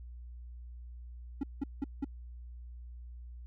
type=tone bursts; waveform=triangle; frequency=277.2 Hz; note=C#4; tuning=in tune; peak=-28 dBFS; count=4; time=1.41-2.046 s; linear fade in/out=5 ms; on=24 ms; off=180 ms; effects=added 60 Hz sine -44 dBFS peak until 3.46 s